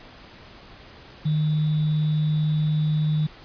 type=tone with sample-and-hold; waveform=sine; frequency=153.4 Hz; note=D#3; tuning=24 cents flat; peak=-19 dBFS; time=1.25-3.27 s; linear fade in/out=10 ms; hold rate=3675 Hz; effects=pink hiss -46 dBFS RMS until 3.44 s + resampled to 11025 Hz